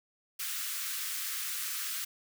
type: high-pass noise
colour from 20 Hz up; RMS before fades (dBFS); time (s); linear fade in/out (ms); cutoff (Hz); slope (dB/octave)
white; -36; 0.39-2.05; 10; 1200; 48
effects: none